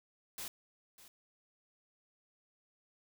white noise with echo, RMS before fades -43 dBFS, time 0.38-0.48 s, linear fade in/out 2 ms, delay 600 ms, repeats 1, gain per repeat -15 dB, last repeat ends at 1.08 s, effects none

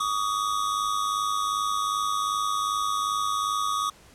square tone pair together, 1137 / 1239.6 Hz, C#6 / D#6, +44 / -7 cents, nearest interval minor second, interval 149 cents, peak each -28 dBFS, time 0-3.9 s, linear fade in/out 5 ms, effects pink hiss -53 dBFS RMS until 4.14 s + low-pass 11000 Hz 12 dB/octave

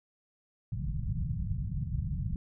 white low-pass noise, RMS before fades -33 dBFS, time 0.72-2.36 s, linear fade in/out 2 ms, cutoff 170 Hz, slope 48 dB/octave, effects none

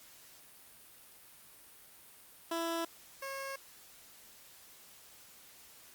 15% pulse tone pair in turn, 332.9 / 543.8 Hz, E4 / C#5, +17 / -33 cents, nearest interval minor sixth, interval 850 cents, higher second, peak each -27 / -33 dBFS, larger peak first, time 2.51-2.85 / 3.22-3.56 s, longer neither, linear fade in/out 5 ms, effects white hiss -57 dBFS RMS until 5.94 s + Opus 48 kbps

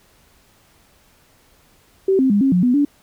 sine tone with pitch steps, 384.7 / 263.4 / 203.5 / 270.1 / 179.4 / 247.5 / 287.7 Hz, G4 / C4 / G#3 / C#4 / F3 / B3 / D4, -33 / +12 / -35 / -45 / +47 / +4 / -36 cents, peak -12 dBFS, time 2.08-2.85 s, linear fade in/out 5 ms, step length 110 ms, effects pink hiss -55 dBFS RMS until 3.02 s

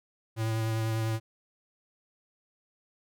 square tone with vibrato, 111.6 Hz, A2, 25 cents sharp, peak -28 dBFS, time 0.36-1.2 s, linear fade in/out 50 ms, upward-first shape sine, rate 10 Hz, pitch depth 15 cents each way, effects none

